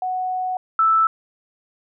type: tone pair in turn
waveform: sine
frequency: 740 / 1318.5 Hz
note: F#5 / E6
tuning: 0 / 0 cents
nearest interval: minor seventh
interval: 1000 cents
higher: second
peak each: -21 / -13 dBFS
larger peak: second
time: 0.02-0.57 / 0.79-1.07 s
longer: first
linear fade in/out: 2 ms
effects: none